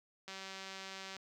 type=click train; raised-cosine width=0.2 ms; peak=-29 dBFS; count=171; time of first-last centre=0.28-1.165 s; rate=192 Hz; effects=high-pass 100 Hz 12 dB/octave + 11-bit